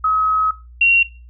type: tone pair in turn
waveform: sine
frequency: 1276 / 2747 Hz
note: D#6 / F7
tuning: +43 / -29 cents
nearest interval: octave + minor second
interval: 1328 cents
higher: second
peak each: -13 / -9 dBFS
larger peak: second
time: 0.04-0.51 / 0.81-1.03 s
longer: first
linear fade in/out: 5 ms
effects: noise-tail reverb RT60 0.3 s tail -18 dB re dry + added 60 Hz sine -38 dBFS peak until 1.29 s